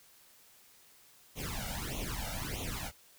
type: noise with flanger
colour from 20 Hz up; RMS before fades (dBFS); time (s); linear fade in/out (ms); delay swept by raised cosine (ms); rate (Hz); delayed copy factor
pink; -38; 1.35-2.92; 50; 0.3 to 1.4; 1.6; +0.95
effects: white hiss -61 dBFS RMS until 3.18 s